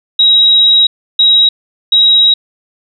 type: tone bursts at uneven times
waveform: sine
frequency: 3829 Hz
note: A#7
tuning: 46 cents sharp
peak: -4 dBFS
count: 3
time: 0.19-0.87 / 1.19-1.49 / 1.92-2.34 s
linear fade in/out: 5 ms
effects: none